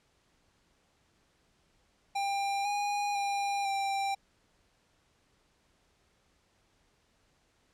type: tone with pitch steps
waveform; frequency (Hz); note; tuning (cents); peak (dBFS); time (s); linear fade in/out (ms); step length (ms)
square; 796 / 818 / 802 / 788; G5 / G#5 / G5 / G5; +26 / -26 / +39 / +9; -30; 2.15-4.15; 10; 500
effects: pink hiss -70 dBFS RMS until 7.73 s + low-pass 8000 Hz 12 dB/octave